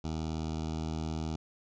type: tone with notch filter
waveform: 15% pulse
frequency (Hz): 79.3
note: D#2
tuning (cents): +33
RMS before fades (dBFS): -35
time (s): 0.04-1.36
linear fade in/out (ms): 5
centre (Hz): 1800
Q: 1
effects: resampled to 16000 Hz